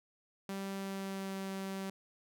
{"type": "tone with pitch glide", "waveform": "sawtooth", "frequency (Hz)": [195.2, 193.07], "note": ["G3", "G3"], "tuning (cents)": [-7, -26], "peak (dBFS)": -34, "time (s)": [0.49, 1.9], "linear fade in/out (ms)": 2, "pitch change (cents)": -19, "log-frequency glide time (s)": [0.7, 1.39], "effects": []}